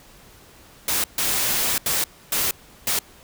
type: noise bursts at uneven times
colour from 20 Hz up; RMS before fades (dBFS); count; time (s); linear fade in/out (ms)
white; -22; 5; 0.88-1.04 / 1.18-1.78 / 1.86-2.04 / 2.32-2.51 / 2.87-2.99; 2
effects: pink hiss -49 dBFS RMS until 3.23 s